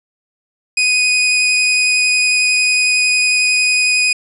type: tone with vibrato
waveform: sawtooth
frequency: 2489 Hz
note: D#7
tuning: in tune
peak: -8 dBFS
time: 0.77-4.13 s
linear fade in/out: 5 ms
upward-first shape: triangle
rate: 11 Hz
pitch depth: 10 cents each way
effects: resampled to 24000 Hz + 8-bit